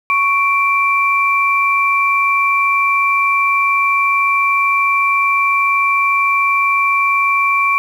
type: tone pair together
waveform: sine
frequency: 1111.6 / 2349 Hz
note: C#6 / D7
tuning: +4 / 0 cents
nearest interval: octave + minor second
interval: 1296 cents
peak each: -14 dBFS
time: 0.1-7.78 s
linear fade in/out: 0 ms
effects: 7-bit